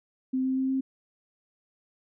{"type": "tone with pitch steps", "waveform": "sine", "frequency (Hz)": [260, 261.8, 263.6, 265.5], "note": ["C4", "C4", "C4", "C4"], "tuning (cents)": [-11, 1, 13, 25], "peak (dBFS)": -24, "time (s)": [0.33, 0.81], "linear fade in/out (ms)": 10, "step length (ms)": 120, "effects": []}